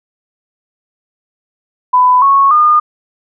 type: tone with pitch steps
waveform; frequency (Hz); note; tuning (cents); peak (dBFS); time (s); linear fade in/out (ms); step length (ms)
sine; 1000 / 1103.2 / 1217; B5 / C#6 / D#6; +21 / -9 / -39; -5; 1.93-2.8; 10; 290
effects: none